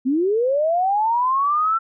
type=linear sweep; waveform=sine; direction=up; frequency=245.2 to 1353 Hz; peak=-16 dBFS; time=0.05-1.79 s; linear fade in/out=20 ms; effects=none